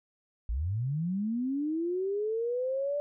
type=linear sweep; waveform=sine; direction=up; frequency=50.6 to 587.3 Hz; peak=-28 dBFS; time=0.49-3 s; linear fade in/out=0 ms; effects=none